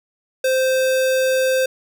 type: tone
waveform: square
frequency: 521 Hz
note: C5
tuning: 7 cents flat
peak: -16 dBFS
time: 0.44-1.66 s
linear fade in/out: 5 ms
effects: none